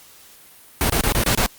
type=noise bursts; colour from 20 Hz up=pink; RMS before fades=-18 dBFS; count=6; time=0.81-1.462 s; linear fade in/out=0 ms; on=87 ms; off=26 ms; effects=white hiss -47 dBFS RMS until 1.58 s + Opus 48 kbps